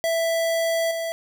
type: tone with level steps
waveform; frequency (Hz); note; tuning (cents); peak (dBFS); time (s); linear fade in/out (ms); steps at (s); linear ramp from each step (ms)
square; 661; E5; +5; -21 / -26; 0.04-1.12; 0; 0.91; 2
effects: none